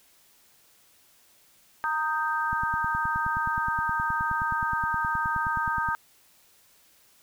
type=chord; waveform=sine; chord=Eb major; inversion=second; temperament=equal with one note detuned; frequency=923.8 / 1244.5 / 1568 Hz; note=Bb5 / Eb6 / G6; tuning=-16 / 0 / 0 cents; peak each=-29 dBFS; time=1.84-5.95 s; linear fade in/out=0 ms
type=click train; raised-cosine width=5 ms; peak=-24 dBFS; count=33; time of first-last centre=2.53-5.888 s; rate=9.53 Hz
effects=white hiss -60 dBFS RMS until 7.22 s